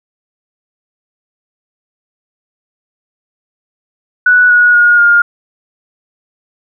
sine tone with pitch steps, 1477 / 1455.8 / 1435 / 1414.4 Hz, F#6 / F#6 / F6 / F6, -3 / -29 / +47 / +22 cents, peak -4 dBFS, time 4.26-5.22 s, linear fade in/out 5 ms, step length 240 ms, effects none

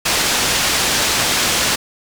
white low-pass noise, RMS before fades -17 dBFS, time 0.05-1.76 s, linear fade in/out 10 ms, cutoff 6400 Hz, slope 12 dB/octave, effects none

